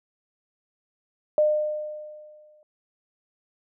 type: tone with exponential decay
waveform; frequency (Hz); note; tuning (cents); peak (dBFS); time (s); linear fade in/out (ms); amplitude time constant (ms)
sine; 606; D#5; -46; -15; 1.38-2.63; 1; 270
effects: none